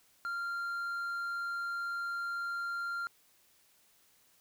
sine tone with hard clipping, 1389 Hz, F6, 10 cents flat, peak -35 dBFS, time 0.25-3.07 s, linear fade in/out 0 ms, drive 3 dB, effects white hiss -67 dBFS RMS until 4.4 s

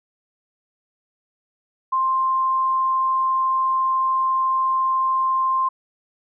sine tone, 1051 Hz, C6, 7 cents sharp, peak -17 dBFS, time 1.92-5.69 s, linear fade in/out 10 ms, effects none

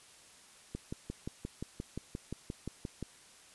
click train, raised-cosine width 3 ms, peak -25 dBFS, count 14, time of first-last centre 0.75-3.027 s, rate 5.71 Hz, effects white hiss -58 dBFS RMS until 3.54 s + resampled to 24000 Hz

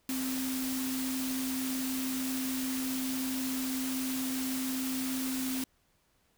sine tone in noise, 260.9 Hz, C4, 5 cents flat, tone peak -32 dBFS, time 0.09-5.64 s, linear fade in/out 2 ms, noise white, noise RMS -38 dBFS, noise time 0.09-5.64 s, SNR +3 dB, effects pink hiss -71 dBFS RMS until 6.37 s

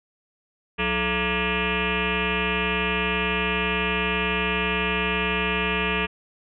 sine tone with frequency modulation, 1423 Hz, F6, 32 cents sharp, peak -21 dBFS, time 0.78-6.07 s, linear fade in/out 20 ms, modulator 248 Hz, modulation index 5.9, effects none

